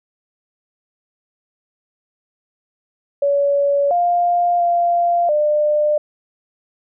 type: tone with pitch steps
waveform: sine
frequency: 566 / 701 / 693 / 599 Hz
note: C#5 / F5 / F5 / D5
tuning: +36 / +6 / -14 / +34 cents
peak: -13 dBFS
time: 3.22-5.98 s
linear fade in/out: 5 ms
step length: 690 ms
effects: none